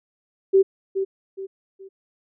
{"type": "tone with echo", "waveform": "sine", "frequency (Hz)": 386.6, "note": "G4", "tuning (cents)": -24, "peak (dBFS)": -11, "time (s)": [0.53, 0.63], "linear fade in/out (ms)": 20, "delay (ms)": 420, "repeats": 3, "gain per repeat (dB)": -9, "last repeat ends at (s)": 1.89, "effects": []}